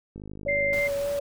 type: click train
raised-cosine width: 3 ms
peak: -27 dBFS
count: 33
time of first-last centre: 0.16-0.783 s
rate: 51.4 Hz
type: tone with vibrato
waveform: sine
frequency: 567 Hz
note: C#5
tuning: 39 cents sharp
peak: -25 dBFS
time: 0.46-1.2 s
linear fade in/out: 5 ms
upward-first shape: sine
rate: 3.5 Hz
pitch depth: 14 cents each way
type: tone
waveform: sine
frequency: 2092 Hz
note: C7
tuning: 1 cent flat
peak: -24 dBFS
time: 0.48-0.88 s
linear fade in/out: 10 ms
type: noise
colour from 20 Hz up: pink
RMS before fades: -40 dBFS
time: 0.73-1.19 s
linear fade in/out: 0 ms
effects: none